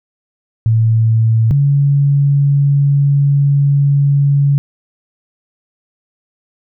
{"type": "tone pair in turn", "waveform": "sine", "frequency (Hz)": [112.4, 141.3], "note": ["A2", "C#3"], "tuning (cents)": [37, 34], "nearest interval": "major third", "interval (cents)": 397, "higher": "second", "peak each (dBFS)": -8, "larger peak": "neither", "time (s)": [[0.66, 1.51], [1.51, 4.58]], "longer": "second", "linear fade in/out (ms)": 0, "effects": []}